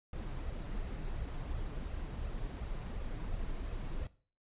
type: noise with flanger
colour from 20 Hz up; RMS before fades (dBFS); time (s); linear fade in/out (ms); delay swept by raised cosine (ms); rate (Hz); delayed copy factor
brown; -39; 0.13-4.07; 2; 1.5 to 7; 2.8; +0.5
effects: noise-tail reverb RT60 0.4 s tail -17 dB re dry + resampled to 8000 Hz